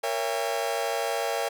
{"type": "chord", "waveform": "40% pulse", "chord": "A# diminished seventh", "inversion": "none", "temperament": "just", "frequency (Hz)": [466.2, 559.4, 671.3, 805.5], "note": ["A#4", "C#5", "E5", "G5"], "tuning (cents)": [0, 16, 31, 47], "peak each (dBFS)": -31, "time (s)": [0.03, 1.49], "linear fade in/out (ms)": 10, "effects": []}